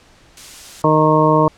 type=noise; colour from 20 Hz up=blue; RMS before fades=-31 dBFS; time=0.37-0.82 s; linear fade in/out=2 ms
type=harmonic tone; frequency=154.9 Hz; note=D#3; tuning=7 cents flat; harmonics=1 / 2 / 3 / 4 / 6 / 7; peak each=-17 / -17 / -17 / -17 / -17 / -17 dBFS; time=0.84-1.48 s; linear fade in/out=2 ms
effects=pink hiss -49 dBFS RMS until 1.57 s + low-pass 7000 Hz 12 dB/octave